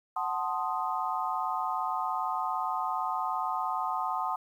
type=chord; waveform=sine; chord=F# diminished seventh; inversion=none; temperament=equal with one note detuned; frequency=742.6 / 880 / 1046.5 / 1244.5 Hz; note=F#5 / A5 / C6 / Eb6; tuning=+6 / 0 / 0 / 0 cents; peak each=-34 dBFS; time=0.16-4.36 s; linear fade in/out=5 ms; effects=10-bit